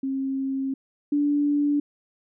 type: tone pair in turn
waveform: sine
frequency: 268.8 / 290.4 Hz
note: C4 / D4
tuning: +47 / -19 cents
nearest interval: minor second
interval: 134 cents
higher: second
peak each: -24 / -19 dBFS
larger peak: second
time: 0.03-0.74 / 1.12-1.8 s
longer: first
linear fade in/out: 5 ms
effects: none